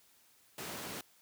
pink high-pass noise, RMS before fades -43 dBFS, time 0.58-1.01 s, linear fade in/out 2 ms, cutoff 150 Hz, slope 12 dB/octave, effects white hiss -66 dBFS RMS until 1.21 s + high-pass 60 Hz 12 dB/octave

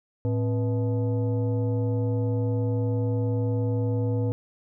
sine tone with frequency modulation, 110 Hz, A2, in tune, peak -22 dBFS, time 0.25-4.32 s, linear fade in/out 0 ms, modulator 377 Hz, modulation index 0.78, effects none

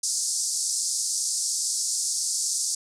white band-pass noise, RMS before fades -27 dBFS, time 0.03-2.75 s, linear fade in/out 5 ms, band 4800 to 9300 Hz, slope 48 dB/octave, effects none

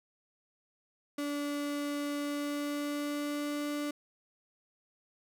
35% pulse tone with pitch glide, 289.1 to 292.8 Hz, D4 to D4, -27 to -5 cents, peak -31 dBFS, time 1.18-3.91 s, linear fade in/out 5 ms, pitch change +22 cents, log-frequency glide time 2.19-3.68 s, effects none

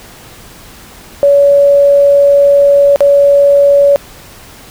sine tone with dropouts, 566 Hz, C#5, 36 cents sharp, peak -3 dBFS, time 1.23-3.96 s, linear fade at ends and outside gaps 0 ms, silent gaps 2.96-3.006 s, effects pink hiss -35 dBFS RMS until 4.7 s

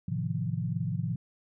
sine chord, F dominant seventh, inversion first, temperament just, 109.13 / 130.96 / 157.15 / 174.61 Hz, A2 / C3 / Eb3 / F3, -14 / +2 / +18 / 0 cents, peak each -34 dBFS, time 0.08-1.16 s, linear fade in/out 5 ms, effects none

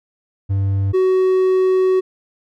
triangle tone pair in turn, 98 / 374.1 Hz, G2 / F#4, 0 / +19 cents, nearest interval octave + major seventh, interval 2319 cents, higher second, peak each -13 / -10 dBFS, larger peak second, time 0.49-0.93 / 0.93-2.01 s, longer second, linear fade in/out 20 ms, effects none

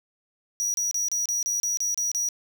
square tone bursts, 5800 Hz, F#8, 35 cents flat, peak -24 dBFS, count 10, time 0.6-2.288 s, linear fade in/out 0 ms, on 140 ms, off 32 ms, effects 10-bit

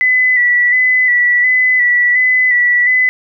sine tone with vibrato, 1982 Hz, B6, 6 cents sharp, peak -8 dBFS, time 0.01-3.09 s, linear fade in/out 0 ms, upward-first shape square, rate 1.4 Hz, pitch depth 26 cents each way, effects none

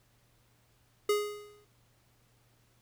square tone with exponential decay, 415.3 Hz, G#4, in tune, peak -24 dBFS, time 1.09-1.65 s, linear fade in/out 5 ms, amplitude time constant 120 ms, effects added 118 Hz sine -69 dBFS peak until 2.81 s + pink hiss -69 dBFS RMS until 2.81 s

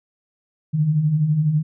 sine beating tone pair, 142.4 / 154.4 Hz, C#3 / D#3, +47 / -13 cents, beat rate 12 Hz, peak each -25 / -16 dBFS, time 0.73-1.63 s, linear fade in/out 20 ms, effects none

